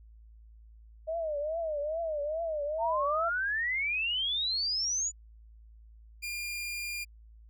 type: tone with vibrato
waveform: sine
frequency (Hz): 622.3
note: D#5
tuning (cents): 0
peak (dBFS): -30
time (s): 1.07-3.3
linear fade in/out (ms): 20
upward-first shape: triangle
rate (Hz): 2.4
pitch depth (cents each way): 160
type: exponential sweep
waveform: sine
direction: up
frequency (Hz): 880 to 7040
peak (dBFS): -28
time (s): 2.78-5.12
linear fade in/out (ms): 50
type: tone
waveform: sawtooth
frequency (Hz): 2406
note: D7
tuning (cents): +41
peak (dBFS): -31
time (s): 6.22-7.05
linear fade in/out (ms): 20
effects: added 55 Hz sine -51 dBFS peak until 7.49 s